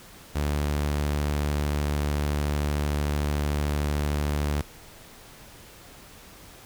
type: tone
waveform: sawtooth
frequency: 73.4 Hz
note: D2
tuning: in tune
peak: -20 dBFS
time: 0.35-4.62 s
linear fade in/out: 10 ms
effects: pink hiss -48 dBFS RMS until 6.65 s